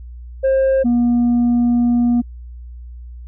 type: tone pair in turn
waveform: sine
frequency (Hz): 533 / 240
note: C5 / B3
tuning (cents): +32 / -49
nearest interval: octave + major second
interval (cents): 1381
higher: first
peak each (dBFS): -9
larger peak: neither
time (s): 0.43-0.84 / 0.84-2.22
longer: second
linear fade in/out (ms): 20
effects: tanh soft clip ceiling -11 dBFS + added 60 Hz sine -31 dBFS peak until 3.27 s

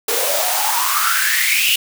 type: noise with high-pass filter sweep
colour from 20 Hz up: white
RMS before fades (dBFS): -17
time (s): 0.08-1.76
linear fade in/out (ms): 5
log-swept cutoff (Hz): 440 to 2900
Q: 8.1
effects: none

